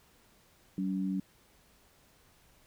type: tone pair together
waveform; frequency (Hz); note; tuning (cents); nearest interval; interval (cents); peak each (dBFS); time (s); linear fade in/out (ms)
sine; 190 / 284.2; F#3 / C#4; +46 / +43; perfect fifth; 697; -31 / -35; 0.78-1.2; 2
effects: pink hiss -64 dBFS RMS until 2.66 s